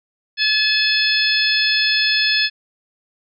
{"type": "harmonic tone", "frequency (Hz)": 860, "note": "A5", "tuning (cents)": -40, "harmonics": [2, 3, 4, 5, 6], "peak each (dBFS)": [-21, -21, -21, -21, -21], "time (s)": [0.37, 2.5], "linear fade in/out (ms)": 50, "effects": []}